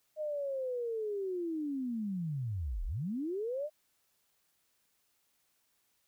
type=linear two-way sweep; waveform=sine; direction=down then up; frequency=622.3 to 32.7 to 622.3 Hz; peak=-33 dBFS; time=0.16-3.7 s; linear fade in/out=50 ms; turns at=2.85 s; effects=white hiss -75 dBFS RMS until 6.07 s